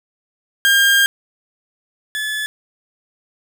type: tone pair in turn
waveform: 30% pulse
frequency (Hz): 1607 / 1723.3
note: G6 / A6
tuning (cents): +43 / -36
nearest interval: minor second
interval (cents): 121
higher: second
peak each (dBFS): -8 / -18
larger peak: first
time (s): 0.65-1.06 / 2.15-2.46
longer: first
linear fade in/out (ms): 0
effects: none